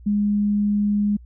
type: tone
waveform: sine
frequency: 206.1 Hz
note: G#3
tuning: 13 cents flat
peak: -17 dBFS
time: 0.06-1.17 s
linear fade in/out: 10 ms
effects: added 60 Hz sine -41 dBFS peak until 1.25 s